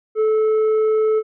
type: tone with tanh clipping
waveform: triangle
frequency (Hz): 435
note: A4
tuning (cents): -20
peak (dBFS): -15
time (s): 0.15-1.23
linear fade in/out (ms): 50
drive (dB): 9
effects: none